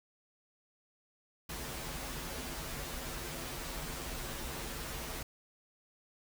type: noise with comb filter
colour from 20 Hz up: pink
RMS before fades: -41 dBFS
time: 1.49-5.23 s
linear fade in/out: 5 ms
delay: 10 ms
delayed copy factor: -0.95
effects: none